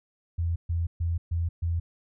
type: tone bursts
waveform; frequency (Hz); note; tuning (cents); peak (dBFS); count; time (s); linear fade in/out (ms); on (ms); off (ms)
sine; 84.4; E2; +41; -24; 5; 0.38-1.8; 10; 180; 130
effects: none